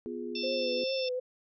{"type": "chord", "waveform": "sine", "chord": "F diminished", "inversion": "second", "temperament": "equal", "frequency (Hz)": [246.9, 349.2, 415.3], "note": ["Cb4", "F4", "Ab4"], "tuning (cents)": [0, 0, 0], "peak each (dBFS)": -39, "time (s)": [0.06, 0.84], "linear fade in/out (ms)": 0}
{"type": "harmonic tone", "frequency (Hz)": 889, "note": "A5", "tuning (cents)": 18, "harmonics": [3, 4, 5, 6], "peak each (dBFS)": [-40, -39, -48, -37], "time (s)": [0.35, 1.09], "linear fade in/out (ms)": 5}
{"type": "tone with vibrato", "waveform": "sine", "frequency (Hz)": 517, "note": "C5", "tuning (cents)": -21, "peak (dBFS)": -30, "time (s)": [0.43, 1.2], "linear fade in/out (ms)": 10, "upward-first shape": "triangle", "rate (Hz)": 2.5, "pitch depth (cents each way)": 63}
{"effects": []}